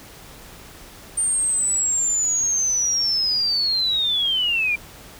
sine linear sweep, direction down, 8870 to 2350 Hz, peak -18 dBFS, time 1.17-4.76 s, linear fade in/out 10 ms, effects added 50 Hz sine -53 dBFS peak until 5.19 s + pink hiss -43 dBFS RMS until 5.19 s

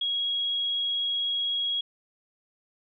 sine tone, 3308 Hz, G#7, 8 cents flat, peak -25 dBFS, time 0.01-1.81 s, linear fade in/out 5 ms, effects none

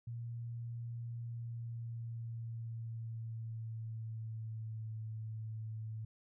sine tone with pitch glide, 117.4 to 110.17 Hz, A#2 to A2, +13 to +3 cents, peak -40 dBFS, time 0.07-6.05 s, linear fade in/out 5 ms, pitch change -110 cents, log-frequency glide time 1.21-4.92 s, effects none

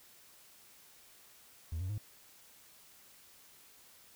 triangle tone with pitch steps, 81.4 / 92.43 / 104.95 Hz, E2 / F#2 / G#2, -21 / -1 / +19 cents, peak -32 dBFS, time 1.72-1.981 s, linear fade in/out 5 ms, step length 87 ms, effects tanh soft clip ceiling -29 dBFS + white hiss -60 dBFS RMS until 4.15 s

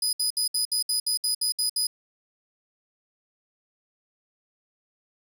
25% pulse tone bursts, 4979 Hz, D#8, in tune, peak -18 dBFS, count 11, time 0.02-1.87 s, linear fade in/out 5 ms, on 110 ms, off 64 ms, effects none

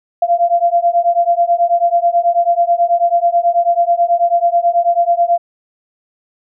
sine beating tone pair, 685 / 694.2 Hz, F5 / F5, -34 / -11 cents, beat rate 9.2 Hz, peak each -13 dBFS, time 0.22-5.38 s, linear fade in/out 5 ms, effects none

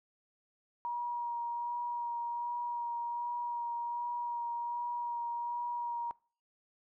sine tone with vibrato, 952 Hz, A#5, 36 cents sharp, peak -33 dBFS, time 0.85-6.11 s, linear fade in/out 0 ms, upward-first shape sine, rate 1.3 Hz, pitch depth 13 cents each way, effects noise-tail reverb RT60 0.4 s tail -23 dB re dry

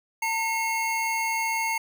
square tone pair together, 907 / 2163 Hz, A#5 / C#7, -48 / -43 cents, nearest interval octave + minor third, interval 1505 cents, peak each -28 dBFS, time 0.22-1.78 s, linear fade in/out 5 ms, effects none

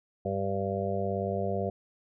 harmonic tone, 98 Hz, G2, in tune, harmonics 1 / 2 / 4 / 5 / 6 / 7, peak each -35 / -35 / -35 / -35 / -35 / -35 dBFS, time 0.25-1.7 s, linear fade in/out 5 ms, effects none

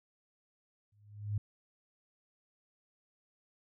sine tone with exponential growth, 103.83 Hz, G#2, in tune, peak -28 dBFS, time 0.92-1.38 s, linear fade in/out 5 ms, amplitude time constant 98 ms, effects none

